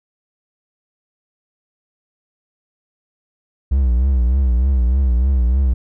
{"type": "tone with vibrato", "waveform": "triangle", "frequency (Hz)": 63.7, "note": "C2", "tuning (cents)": -46, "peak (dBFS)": -10, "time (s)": [3.71, 5.74], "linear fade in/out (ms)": 10, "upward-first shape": "triangle", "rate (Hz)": 3.3, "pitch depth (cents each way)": 150, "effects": []}